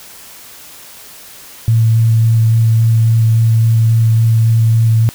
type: tone with vibrato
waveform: sine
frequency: 113.1 Hz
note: A2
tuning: 48 cents sharp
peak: -7 dBFS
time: 1.68-5.09 s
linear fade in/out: 0 ms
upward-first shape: square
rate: 3.6 Hz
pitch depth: 9 cents each way
effects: white hiss -36 dBFS RMS until 5.14 s